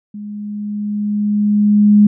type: tone with level ramp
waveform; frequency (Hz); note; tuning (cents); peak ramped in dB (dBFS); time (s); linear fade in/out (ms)
sine; 207.7; G#3; 0; -26 to -4; 0.14-2.07; 5
effects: none